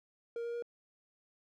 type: tone with pitch steps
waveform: triangle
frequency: 467.5 / 470.8 / 474 Hz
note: A#4 / A#4 / A#4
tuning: +5 / +17 / +29 cents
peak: -34 dBFS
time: 0.36-0.624 s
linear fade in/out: 2 ms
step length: 88 ms
effects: none